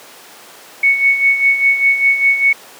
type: tone with tremolo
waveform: sine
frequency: 2217 Hz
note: C#7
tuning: in tune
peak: -7 dBFS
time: 0.83-2.53 s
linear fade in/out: 5 ms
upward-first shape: sine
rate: 5 Hz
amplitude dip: 65%
effects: pink hiss -38 dBFS RMS until 2.79 s + high-pass 400 Hz 12 dB/octave